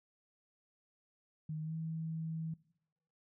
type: tone with pitch glide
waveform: sine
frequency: 155.56 to 161.23 Hz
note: D#3 to E3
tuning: 0 to -38 cents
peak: -37 dBFS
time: 1.49-2.54 s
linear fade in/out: 5 ms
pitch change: +62 cents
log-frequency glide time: 1.62-1.74 s
effects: noise-tail reverb RT60 0.8 s tail -21 dB re dry